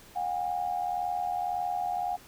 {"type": "tone pair together", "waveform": "sine", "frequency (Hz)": [721.2, 803], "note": ["F#5", "G5"], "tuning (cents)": [-45, 41], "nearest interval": "major second", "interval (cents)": 186, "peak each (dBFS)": [-30, -32], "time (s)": [0.15, 2.17], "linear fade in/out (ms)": 20, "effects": ["pink hiss -53 dBFS RMS until 2.27 s"]}